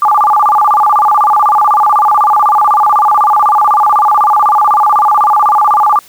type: tone with vibrato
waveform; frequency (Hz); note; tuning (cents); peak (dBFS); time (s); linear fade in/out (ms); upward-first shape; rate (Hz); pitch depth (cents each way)
sine; 1000; B5; +21; -5; 0.02-5.99; 2; square; 16; 290
effects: white hiss -40 dBFS RMS until 6.08 s